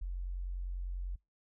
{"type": "tone", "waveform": "sine", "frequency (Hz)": 45.07, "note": "F#1", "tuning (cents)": -45, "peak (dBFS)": -35, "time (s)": [0.01, 1.16], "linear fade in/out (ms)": 10, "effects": ["noise-tail reverb RT60 0.2 s tail -25 dB re dry"]}